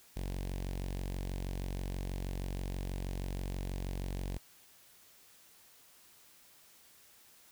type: tone with notch filter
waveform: sawtooth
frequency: 46.25 Hz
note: F#1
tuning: in tune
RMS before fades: -38 dBFS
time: 0.16-4.38 s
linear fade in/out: 10 ms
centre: 1300 Hz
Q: 1.3
effects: white hiss -61 dBFS RMS until 7.51 s